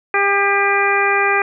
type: harmonic tone with a mistuned harmonic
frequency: 400 Hz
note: G4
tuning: 35 cents sharp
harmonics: 1 / 2 / 3 / 4 / 5 / 6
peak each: -20 / -20 / -20 / -20 / -20 / -20 dBFS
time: 0.14-1.42 s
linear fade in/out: 2 ms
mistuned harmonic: 5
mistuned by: -19 cents
effects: none